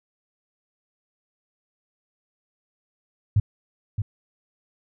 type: tone with echo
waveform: sine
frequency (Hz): 103.83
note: G#2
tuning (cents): 0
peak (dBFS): -14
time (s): 3.36-3.4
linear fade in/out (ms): 5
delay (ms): 620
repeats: 1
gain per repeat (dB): -7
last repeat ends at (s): 4.02
effects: none